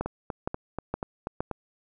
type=two click trains; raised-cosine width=1 ms; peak=-17 / -14 dBFS; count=7 / 4; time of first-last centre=0.06-1.513 / 0.01-1.405 s; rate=4.13 / 2.15 Hz; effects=none